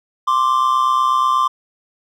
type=tone pair together; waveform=triangle; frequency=1046.5 / 1174.7 Hz; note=C6 / D6; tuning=0 / 0 cents; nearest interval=major second; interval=200 cents; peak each=-14 dBFS; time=0.27-1.48 s; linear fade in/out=10 ms; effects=none